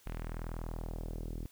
sawtooth tone with low-pass filter sweep, 40.53 Hz, E1, 29 cents flat, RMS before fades -40 dBFS, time 0.06-1.46 s, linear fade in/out 0 ms, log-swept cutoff 2700 to 320 Hz, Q 1.3, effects white hiss -63 dBFS RMS until 1.51 s

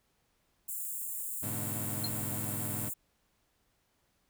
white high-pass noise, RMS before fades -38 dBFS, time 0.68-2.94 s, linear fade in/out 10 ms, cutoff 7100 Hz, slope 96 dB/octave
25% pulse chord, G# diminished, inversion none, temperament equal, 103.83 / 123.47 / 146.83 Hz, G#2 / B2 / D3, 0 / 0 / 0 cents, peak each -35 / -40 / -40 dBFS, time 1.42-2.9 s, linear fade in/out 20 ms
triangle tone with exponential decay, 4186 Hz, C8, in tune, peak -28 dBFS, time 2.04-2.11 s, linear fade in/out 5 ms, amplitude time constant 15 ms
effects pink hiss -74 dBFS RMS until 4.29 s

